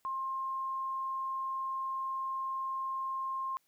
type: tone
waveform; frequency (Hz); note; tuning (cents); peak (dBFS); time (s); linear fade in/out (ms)
sine; 1062; C6; +25; -33; 0.05-3.57; 0
effects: white hiss -74 dBFS RMS until 3.67 s